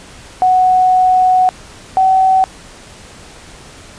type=tone pair in turn; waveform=sine; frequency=740 / 758.2 Hz; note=F#5 / F#5; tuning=0 / +42 cents; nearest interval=unison; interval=42 cents; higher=second; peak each=-7 dBFS; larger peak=neither; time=0.42-1.49 / 1.97-2.44 s; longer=first; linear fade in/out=0 ms; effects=pink hiss -37 dBFS RMS until 3.98 s + resampled to 22050 Hz